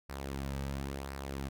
sawtooth tone with flanger, 68.5 Hz, C#2, 20 cents flat, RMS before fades -39 dBFS, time 0.09-1.49 s, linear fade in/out 10 ms, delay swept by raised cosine 0.29 to 2.89 ms, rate 0.96 Hz, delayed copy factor -0.5, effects none

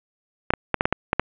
clicks, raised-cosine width 0.5 ms, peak -3 dBFS, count 8, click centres 0.505 / 0.537 / 0.743 / 0.809 / 0.855 / 0.926 / 1.131 / 1.196 s, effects resampled to 8000 Hz + 7-bit

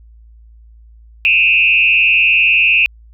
sine tone with frequency modulation, 2584 Hz, E7, 35 cents flat, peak -8 dBFS, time 1.25-2.86 s, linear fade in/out 0 ms, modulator 131 Hz, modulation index 1.3, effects added 56 Hz sine -39 dBFS peak until 3.13 s

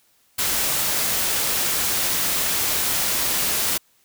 white noise, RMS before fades -22 dBFS, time 0.38-3.78 s, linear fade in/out 10 ms, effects white hiss -61 dBFS RMS until 4.04 s

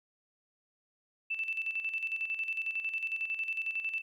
sine tone with tremolo, 2652 Hz, E7, 10 cents sharp, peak -30 dBFS, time 1.3-4.02 s, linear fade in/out 10 ms, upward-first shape square, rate 11 Hz, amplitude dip 60%, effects 12-bit

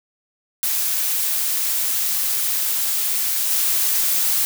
blue noise with level steps, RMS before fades -21 / -19 dBFS, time 0.63-4.45 s, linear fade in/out 0 ms, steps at 3.5 s, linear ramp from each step 10 ms, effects none

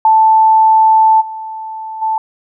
sine tone with level steps, 880 Hz, A5, in tune, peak -5 / -22 / -12 dBFS, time 0.05-2.18 s, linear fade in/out 2 ms, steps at 1.2 / 2.01 s, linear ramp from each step 20 ms, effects none

